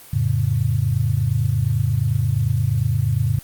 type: chord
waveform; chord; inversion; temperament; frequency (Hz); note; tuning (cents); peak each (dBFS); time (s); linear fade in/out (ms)
sine; F augmented; none; equal; 87.31 / 110 / 138.59; F2 / A2 / C#3; 0 / 0 / 0; -24 / -19 / -21; 0.13-3.39; 5
effects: white hiss -43 dBFS RMS until 3.43 s + Opus 32 kbps